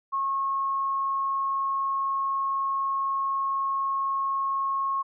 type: tone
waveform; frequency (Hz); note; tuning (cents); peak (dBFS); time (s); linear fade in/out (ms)
sine; 1089; C#6; -31; -24; 0.12-5.03; 20
effects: none